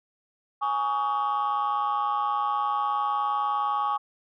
sine chord, Ab suspended fourth, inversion none, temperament equal with one note detuned, 830.6 / 1124.9 / 1244.5 Hz, Ab5 / Db6 / Eb6, 0 / +25 / 0 cents, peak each -26 / -25 / -30 dBFS, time 0.61-3.98 s, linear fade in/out 20 ms, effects tanh soft clip ceiling -19 dBFS

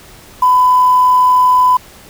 sine tone with quantisation, 1003 Hz, B5, 26 cents sharp, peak -6 dBFS, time 0.42-1.77 s, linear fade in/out 5 ms, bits 5, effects pink hiss -39 dBFS RMS until 2.09 s

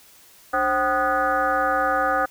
sine tone with frequency modulation, 1000 Hz, B5, 21 cents sharp, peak -18 dBFS, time 0.53-2.26 s, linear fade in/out 10 ms, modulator 235 Hz, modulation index 2.3, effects white hiss -51 dBFS RMS until 2.3 s

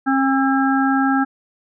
harmonic tone with a mistuned harmonic, 269.4 Hz, C#4, 49 cents flat, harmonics 1 / 3 / 5 / 6, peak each -16 / -21 / -23 / -24 dBFS, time 0.06-1.25 s, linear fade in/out 20 ms, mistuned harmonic 5, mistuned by -19 cents, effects none

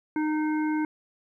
harmonic tone, 307.3 Hz, D#4, 21 cents flat, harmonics 1 / 3 / 5 / 7, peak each -24 / -34 / -38 / -41 dBFS, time 0.16-0.85 s, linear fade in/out 2 ms, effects 11-bit

